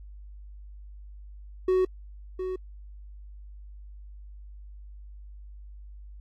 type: tone with echo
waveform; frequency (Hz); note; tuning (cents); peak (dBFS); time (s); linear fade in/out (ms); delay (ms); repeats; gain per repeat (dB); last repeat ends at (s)
triangle; 371.6; F#4; +7; -18; 1.68-1.85; 5; 710; 1; -9; 2.56
effects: added 50 Hz sine -42 dBFS peak until 6.2 s + AAC 48 kbps